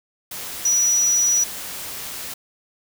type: tone in noise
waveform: sine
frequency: 5860 Hz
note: F#8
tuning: 18 cents flat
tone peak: -15 dBFS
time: 0.65-1.44 s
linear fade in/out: 5 ms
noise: white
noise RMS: -32 dBFS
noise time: 0.31-2.34 s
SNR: +14 dB
effects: none